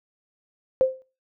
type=tone with exponential decay; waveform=sine; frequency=522 Hz; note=C5; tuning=4 cents flat; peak=-12 dBFS; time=0.81-1.02 s; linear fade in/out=0 ms; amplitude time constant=44 ms; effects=noise-tail reverb RT60 0.3 s tail -18 dB re dry